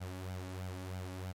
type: tone with flanger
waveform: sawtooth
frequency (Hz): 92.5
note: F#2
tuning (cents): 0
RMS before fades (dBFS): -42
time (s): 0-1.33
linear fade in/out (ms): 20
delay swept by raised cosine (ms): 1.3 to 3.6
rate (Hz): 3.1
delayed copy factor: +0.65
effects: MP3 64 kbps